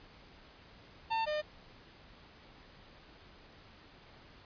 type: tone pair in turn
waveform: 45% pulse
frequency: 899 / 605.7 Hz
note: A5 / D#5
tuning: +37 / -47 cents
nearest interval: perfect fifth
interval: 684 cents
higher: first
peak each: -30 / -32 dBFS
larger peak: first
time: 1.1-1.26 / 1.26-1.42 s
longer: neither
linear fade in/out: 20 ms
effects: pink hiss -57 dBFS RMS until 4.45 s + resampled to 11025 Hz

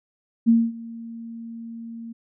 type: tone with ADSR envelope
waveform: sine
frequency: 229.9 Hz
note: A#3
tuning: 24 cents flat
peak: -11 dBFS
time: 0.46-2.13 s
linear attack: 29 ms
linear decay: 230 ms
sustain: -22 dB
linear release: 13 ms
effects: none

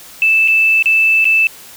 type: tone with dropouts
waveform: sine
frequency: 2637 Hz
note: E7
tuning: in tune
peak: -8 dBFS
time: 0.22-1.47 s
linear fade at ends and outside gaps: 1 ms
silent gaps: 0.477-0.482 / 0.825-0.858 / 1.244-1.253 s
effects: white hiss -37 dBFS RMS until 1.76 s

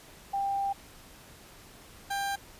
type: tone pair in turn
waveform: sine / 30% pulse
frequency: 792 / 794.8 Hz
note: G5 / G5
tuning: +18 / +24 cents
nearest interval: unison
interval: 6 cents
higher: second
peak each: -27 dBFS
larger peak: neither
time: 0.33-0.73 / 2.1-2.36 s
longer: first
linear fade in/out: 10 ms
effects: pink hiss -52 dBFS RMS until 2.59 s + resampled to 32000 Hz

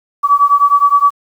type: beating tone pair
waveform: sine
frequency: 1140 / 1149.7 Hz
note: C#6 / D6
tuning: +48 / -37 cents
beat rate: 9.7 Hz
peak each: -10 dBFS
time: 0.23-1.11 s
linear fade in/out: 20 ms
effects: 7-bit

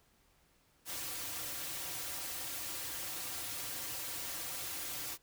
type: noise with comb filter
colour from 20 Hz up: white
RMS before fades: -41 dBFS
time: 0.85-5.18 s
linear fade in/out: 50 ms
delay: 4.7 ms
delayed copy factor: -1
effects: pink hiss -70 dBFS RMS until 5.22 s

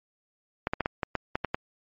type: clicks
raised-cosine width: 0.5 ms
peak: -12 dBFS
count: 9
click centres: 0.671 / 0.735 / 0.807 / 0.859 / 1.032 / 1.153 / 1.355 / 1.447 / 1.545 s
effects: MP3 32 kbps

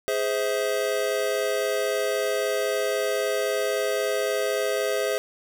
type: chord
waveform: square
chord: Ab augmented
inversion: none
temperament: just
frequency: 415.3 / 519.1 / 648.9 Hz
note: Ab4 / C5 / E5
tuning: 0 / -14 / -27 cents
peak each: -28 / -28 / -29 dBFS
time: 0.08-5.18 s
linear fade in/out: 0 ms
effects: none

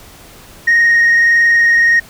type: tone with frequency modulation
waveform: sine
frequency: 1864.7 Hz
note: A#6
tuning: in tune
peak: -5 dBFS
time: 0.67-2 s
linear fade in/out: 10 ms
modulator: 21.5 Hz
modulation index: 0.67
effects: tanh soft clip ceiling -5 dBFS + pink hiss -39 dBFS RMS until 2.09 s

